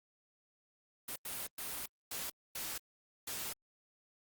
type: noise bursts at uneven times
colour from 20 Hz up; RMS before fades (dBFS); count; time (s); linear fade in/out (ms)
white; -41; 6; 1.08-1.16 / 1.25-1.47 / 1.58-1.86 / 2.11-2.3 / 2.55-2.78 / 3.27-3.53; 5
effects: Opus 32 kbps